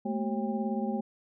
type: tone cluster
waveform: sine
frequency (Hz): 214.4 / 232.2 / 381.5 / 542 / 798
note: A3 / A#3 / G4 / C#5 / G5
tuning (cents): -45 / -7 / -47 / -39 / +31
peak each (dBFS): -31 / -34 / -38 / -39 / -38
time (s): 0.05-1.01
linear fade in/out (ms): 10
effects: none